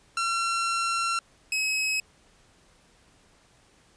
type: tone pair in turn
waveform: sawtooth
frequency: 1360 / 2558 Hz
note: F6 / D#7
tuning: -46 / +47 cents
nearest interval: major seventh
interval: 1093 cents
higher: second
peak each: -21 dBFS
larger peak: neither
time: 0.17-1.19 / 1.52-2 s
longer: first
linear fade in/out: 2 ms
effects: pink hiss -60 dBFS RMS until 3.96 s + resampled to 22050 Hz